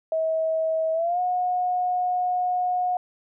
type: tone with pitch glide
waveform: sine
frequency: 642 to 724.8 Hz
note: E5 to F#5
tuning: -46 to -36 cents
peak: -21 dBFS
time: 0.12-2.97 s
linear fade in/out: 2 ms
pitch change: +210 cents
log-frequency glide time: 0.93-1.2 s
effects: none